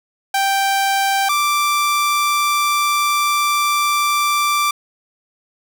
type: tone pair in turn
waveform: sawtooth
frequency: 784 / 1174.7 Hz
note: G5 / D6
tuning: 0 / 0 cents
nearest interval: perfect fifth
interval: 700 cents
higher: second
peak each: -11 dBFS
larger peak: neither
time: 0.34-1.29 / 1.29-4.71 s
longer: second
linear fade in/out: 5 ms
effects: none